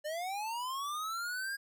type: linear sweep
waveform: square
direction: up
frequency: 587.3 to 1637 Hz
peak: -36 dBFS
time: 0.04-1.57 s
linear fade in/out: 20 ms
effects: none